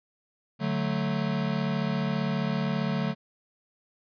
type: chord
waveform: square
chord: D major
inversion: none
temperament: equal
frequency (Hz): 146.83 / 185 / 220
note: D3 / F#3 / A3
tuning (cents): 0 / 0 / 0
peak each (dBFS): -31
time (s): 0.59-3.15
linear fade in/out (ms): 50
effects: resampled to 11025 Hz